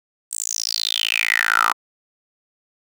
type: tone with high-pass filter sweep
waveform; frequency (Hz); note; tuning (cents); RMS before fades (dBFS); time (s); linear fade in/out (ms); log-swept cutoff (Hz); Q
10% pulse; 55.5; A1; +16; -21; 0.31-1.73; 10; 8600 to 1100; 8.1
effects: none